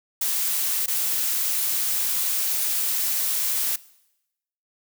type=noise with dropouts; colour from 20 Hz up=blue; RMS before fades=-24 dBFS; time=0.21-3.76 s; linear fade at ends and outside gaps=5 ms; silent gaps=0.861-0.879 s; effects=noise-tail reverb RT60 0.9 s tail -21 dB re dry